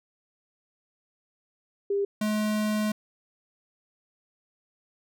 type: tone pair in turn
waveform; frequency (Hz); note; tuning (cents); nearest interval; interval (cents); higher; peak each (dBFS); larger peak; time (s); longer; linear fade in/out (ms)
sine / square; 400.3 / 212.9; G4 / G#3; +36 / +43; major seventh; 1093; first; -23 / -25; first; 1.9-2.05 / 2.21-2.92; second; 5
effects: none